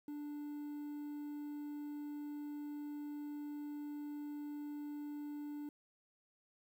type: tone with quantisation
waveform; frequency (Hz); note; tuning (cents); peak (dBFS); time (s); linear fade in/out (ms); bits
triangle; 293.7; D4; 0; -40; 0.08-5.69; 2; 11
effects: none